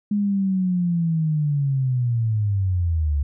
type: linear sweep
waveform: sine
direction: down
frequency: 208.2 to 69.3 Hz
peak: -18 dBFS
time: 0.11-3.23 s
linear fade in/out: 5 ms
effects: none